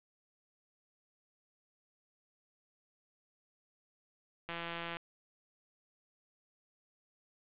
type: click train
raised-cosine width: 0.3 ms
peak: -24 dBFS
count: 82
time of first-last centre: 4.49-4.969 s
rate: 169 Hz
effects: resampled to 8000 Hz + 9-bit